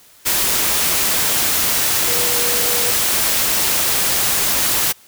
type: tone in noise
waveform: sine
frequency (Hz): 482.2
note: B4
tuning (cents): -41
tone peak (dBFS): -26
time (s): 2.07-2.92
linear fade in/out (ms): 20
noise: white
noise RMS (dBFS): -17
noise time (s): 0.25-4.93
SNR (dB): -12
effects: white hiss -48 dBFS RMS until 5.07 s